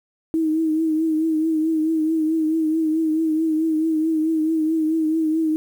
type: tone with vibrato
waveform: sine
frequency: 317.4 Hz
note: D#4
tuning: 35 cents sharp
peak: -17 dBFS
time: 0.34-5.56 s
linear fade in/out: 0 ms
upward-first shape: triangle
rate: 4.6 Hz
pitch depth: 53 cents each way
effects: 8-bit